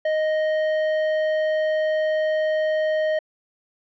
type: tone with tanh clipping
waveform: sine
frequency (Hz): 622.3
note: D#5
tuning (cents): 0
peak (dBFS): -21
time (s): 0.05-3.19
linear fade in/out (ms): 5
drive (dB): 13
effects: low-pass 3000 Hz 12 dB/octave